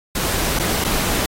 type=noise with dropouts; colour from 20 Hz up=pink; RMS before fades=-21 dBFS; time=0.15-1.26 s; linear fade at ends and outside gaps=5 ms; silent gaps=0.591-0.595 / 0.841-0.845 s; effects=AAC 48 kbps